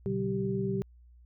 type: tone cluster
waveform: sine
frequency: 122.8 / 143.1 / 191.9 / 390.4 Hz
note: B2 / D3 / G3 / G4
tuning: -9 / -45 / -37 / -7 cents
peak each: -35 / -38 / -32 / -32 dBFS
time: 0.06-0.82 s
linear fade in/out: 0 ms
effects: added 60 Hz sine -53 dBFS peak until 1.25 s